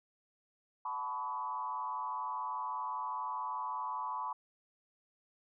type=tone with frequency modulation; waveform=sine; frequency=999 Hz; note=B5; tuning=20 cents sharp; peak=-35 dBFS; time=0.85-4.33 s; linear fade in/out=5 ms; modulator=125 Hz; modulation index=1.1; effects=none